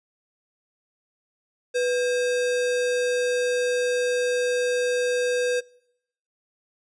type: tone with sample-and-hold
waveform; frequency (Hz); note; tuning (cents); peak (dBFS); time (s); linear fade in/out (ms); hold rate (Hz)
sine; 493.9; B4; 0; -20; 1.74-5.61; 20; 2100
effects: noise-tail reverb RT60 0.8 s tail -24 dB re dry + resampled to 22050 Hz